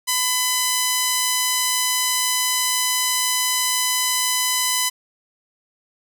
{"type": "tone", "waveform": "5% pulse", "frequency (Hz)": 1006, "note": "B5", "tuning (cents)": 32, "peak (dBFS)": -6, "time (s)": [0.07, 4.9], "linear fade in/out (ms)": 20, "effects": []}